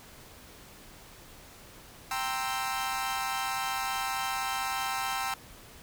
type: chord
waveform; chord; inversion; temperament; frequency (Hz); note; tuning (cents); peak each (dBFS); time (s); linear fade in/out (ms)
sawtooth; C dominant seventh; second; equal with one note detuned; 784 / 925.4 / 1046.5 / 1318.5; G5 / Bb5 / C6 / E6; 0 / -13 / 0 / 0; -30 / -34 / -33 / -32; 2.11-5.34; 2
effects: pink hiss -51 dBFS RMS until 5.82 s